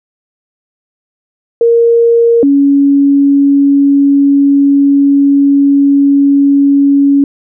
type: tone pair in turn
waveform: sine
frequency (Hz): 466.2 / 280.3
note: A#4 / C#4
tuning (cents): 0 / +19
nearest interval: major sixth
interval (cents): 881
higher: first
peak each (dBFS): -4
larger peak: neither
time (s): 1.61-2.43 / 2.43-7.24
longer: second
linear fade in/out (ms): 2
effects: none